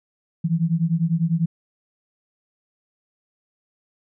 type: beating tone pair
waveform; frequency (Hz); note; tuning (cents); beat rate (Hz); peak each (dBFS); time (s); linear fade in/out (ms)
sine; 160.9 / 170.9; E3 / F3; -42 / -37; 10; -21; 0.44-1.46; 10
effects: none